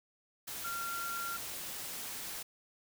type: tone in noise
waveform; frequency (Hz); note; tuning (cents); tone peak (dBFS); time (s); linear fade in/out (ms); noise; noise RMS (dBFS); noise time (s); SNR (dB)
sine; 1380; F6; -21; -37; 0.64-1.37; 10; white; -42; 0.47-2.43; +2
effects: none